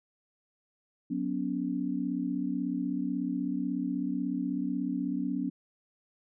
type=chord; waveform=sine; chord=F# suspended fourth; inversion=none; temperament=equal with one note detuned; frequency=185 / 246.9 / 283.2 Hz; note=F#3 / B3 / C#4; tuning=0 / 0 / +37 cents; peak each=-35 / -33 / -32 dBFS; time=1.1-5.5 s; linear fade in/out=10 ms; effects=none